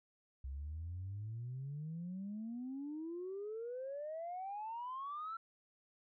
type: exponential sweep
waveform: sine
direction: up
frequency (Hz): 65 to 1357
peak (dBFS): -40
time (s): 0.44-5.37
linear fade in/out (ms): 5
effects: tanh soft clip ceiling -37 dBFS